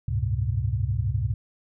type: tone cluster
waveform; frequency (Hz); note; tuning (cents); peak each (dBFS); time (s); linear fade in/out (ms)
sine; 70.2 / 96.4 / 108.4 / 128; C#2 / G2 / A2 / C3; +22 / -28 / -25 / -38; -29 / -28 / -27 / -29; 0.08-1.34; 5
effects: none